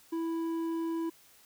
sine tone with hard clipping, 329.6 Hz, E4, in tune, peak -32 dBFS, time 0.12-1.1 s, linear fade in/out 10 ms, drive 6 dB, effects white hiss -60 dBFS RMS until 1.45 s

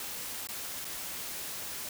white noise with dropouts, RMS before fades -39 dBFS, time 0-1.89 s, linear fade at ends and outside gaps 2 ms, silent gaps 0.472-0.487 / 0.846-0.851 s, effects none

